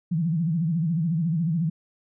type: tone with vibrato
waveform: sine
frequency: 164.81 Hz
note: E3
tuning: in tune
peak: -21 dBFS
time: 0.11-1.7 s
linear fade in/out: 10 ms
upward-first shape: sine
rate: 14 Hz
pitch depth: 140 cents each way
effects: none